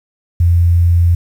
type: tone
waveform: sine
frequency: 86 Hz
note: F2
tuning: 26 cents flat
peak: -7 dBFS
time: 0.4-1.15 s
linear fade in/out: 5 ms
effects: 7-bit